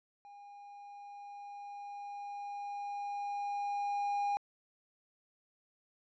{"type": "tone with level ramp", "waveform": "triangle", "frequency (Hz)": 812, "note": "G#5", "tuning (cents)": -39, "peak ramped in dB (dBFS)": [-49, -28], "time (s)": [0.25, 4.37], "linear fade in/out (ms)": 0, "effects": ["resampled to 16000 Hz"]}